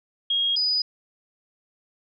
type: tone pair in turn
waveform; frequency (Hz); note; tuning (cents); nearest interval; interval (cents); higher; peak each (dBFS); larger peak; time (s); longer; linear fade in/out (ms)
sine; 3269 / 4961; G#7 / D#8; -28 / -6; perfect fifth; 722; second; -20; neither; 0.3-0.56 / 0.56-0.82; neither; 5
effects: none